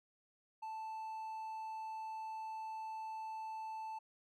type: tone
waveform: triangle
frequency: 880 Hz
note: A5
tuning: in tune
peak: -40 dBFS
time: 0.62-3.99 s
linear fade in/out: 10 ms
effects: none